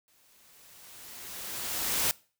white noise with exponential growth, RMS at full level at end -26 dBFS, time 0.08-2.11 s, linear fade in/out 0 ms, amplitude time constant 440 ms, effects noise-tail reverb RT60 0.4 s tail -23 dB re dry

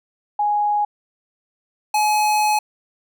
sine / square tone pair in turn, 830.6 / 847.1 Hz, G#5 / G#5, 0 / +34 cents, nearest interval unison, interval 34 cents, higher second, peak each -16 dBFS, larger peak neither, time 0.39-0.85 / 1.94-2.59 s, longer second, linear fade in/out 5 ms, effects none

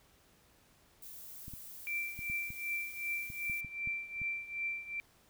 violet noise, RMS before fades -49 dBFS, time 1.02-3.61 s, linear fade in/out 5 ms
clicks, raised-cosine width 5 ms, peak -35 dBFS, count 10, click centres 1.481 / 1.537 / 2.191 / 2.299 / 2.504 / 3.301 / 3.498 / 3.647 / 3.874 / 4.217 s
sine tone with tremolo, 2349 Hz, D7, in tune, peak -32 dBFS, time 1.87-5 s, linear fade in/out 0 ms, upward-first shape triangle, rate 2.6 Hz, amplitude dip 85%
effects pink hiss -66 dBFS RMS until 5.29 s

